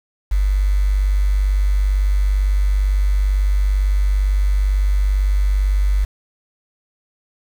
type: tone with quantisation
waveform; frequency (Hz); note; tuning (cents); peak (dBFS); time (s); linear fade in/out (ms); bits
sine; 48.92; G1; -3; -13; 0.31-6.05; 10; 6
effects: none